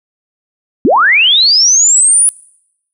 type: linear sweep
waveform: sine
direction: up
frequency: 197.7 to 9956 Hz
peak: -5 dBFS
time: 0.85-2.29 s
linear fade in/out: 0 ms
effects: noise-tail reverb RT60 0.8 s tail -24 dB re dry